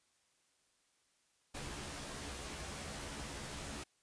pink noise with comb filter, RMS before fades -45 dBFS, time 1.54-3.84 s, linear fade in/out 10 ms, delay 14 ms, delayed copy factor +0.65, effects white hiss -75 dBFS RMS until 4.02 s + resampled to 22050 Hz

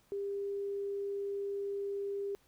sine tone, 399.9 Hz, G4, 35 cents sharp, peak -34 dBFS, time 0.12-2.35 s, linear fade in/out 0 ms, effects pink hiss -69 dBFS RMS until 2.47 s

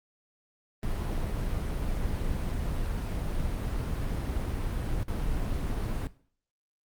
brown noise with dropouts, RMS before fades -30 dBFS, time 0.83-6.07 s, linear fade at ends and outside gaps 1 ms, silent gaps 5.033-5.081 s, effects noise-tail reverb RT60 0.5 s tail -18 dB re dry + Opus 32 kbps

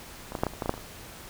clicks, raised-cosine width 1 ms, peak -22 / -16 / -30 / -9 / -14 / -27 / -15 / -17 / -9 / -22 / -27 dBFS, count 11, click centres 0.321 / 0.352 / 0.388 / 0.435 / 0.467 / 0.536 / 0.622 / 0.659 / 0.694 / 0.74 / 0.778 s, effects pink hiss -45 dBFS RMS until 1.29 s

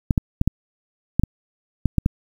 clicks, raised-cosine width 5 ms, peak -4 dBFS, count 9, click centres 0.108 / 0.178 / 0.414 / 0.476 / 1.196 / 1.236 / 1.857 / 1.983 / 2.061 s, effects 7-bit

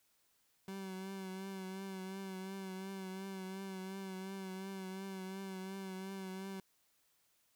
30% pulse tone with vibrato, 190.9 Hz, G3, 46 cents flat, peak -40 dBFS, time 0.68-6.6 s, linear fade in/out 2 ms, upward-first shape triangle, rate 2.8 Hz, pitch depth 42 cents each way, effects white hiss -75 dBFS RMS until 7.55 s

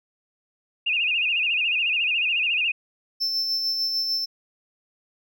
sine tone with vibrato, 2637 Hz, E7, in tune, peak -20 dBFS, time 0.86-2.72 s, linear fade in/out 10 ms, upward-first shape sine, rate 14 Hz, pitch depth 130 cents each way
triangle tone with tremolo, 5320 Hz, E8, 15 cents sharp, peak -20 dBFS, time 3.2-4.26 s, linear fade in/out 20 ms, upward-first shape sine, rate 6.7 Hz, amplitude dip 35%
effects none

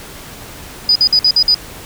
sine tone bursts, 4953 Hz, D#8, 9 cents flat, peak -7 dBFS, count 6, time 0.89-1.545 s, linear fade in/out 2 ms, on 65 ms, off 53 ms, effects pink hiss -33 dBFS RMS until 1.85 s

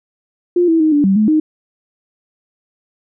sine tone with pitch steps, 352.2 / 326.9 / 312.5 / 291.4 / 193.8 / 214.2 / 309.8 Hz, F4 / E4 / D#4 / D4 / G3 / A3 / D#4, +15 / -14 / +8 / -13 / -20 / -46 / -7 cents, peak -9 dBFS, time 0.56-1.4 s, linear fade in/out 5 ms, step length 120 ms, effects none

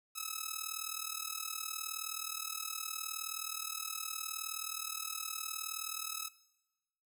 5% pulse tone with amplitude modulation, 1293 Hz, E6, 34 cents flat, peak -23 dBFS, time 0.15-6.29 s, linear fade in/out 20 ms, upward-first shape sine, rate 39.2 Hz, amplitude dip 80%, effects noise-tail reverb RT60 1.0 s tail -20 dB re dry

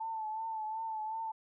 sine tone with vibrato, 881 Hz, A5, 2 cents sharp, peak -35 dBFS, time 0-1.32 s, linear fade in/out 10 ms, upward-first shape triangle, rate 2.7 Hz, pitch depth 50 cents each way, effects none

